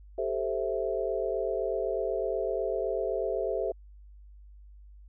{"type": "chord", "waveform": "sine", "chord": "A minor seventh", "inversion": "third", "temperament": "equal", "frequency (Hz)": [392, 440, 523.3, 659.3], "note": ["G4", "A4", "C5", "E5"], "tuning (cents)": [0, 0, 0, 0], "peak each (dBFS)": -33, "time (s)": [0.18, 3.72], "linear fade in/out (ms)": 5, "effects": ["added 50 Hz sine -48 dBFS peak until 5.08 s"]}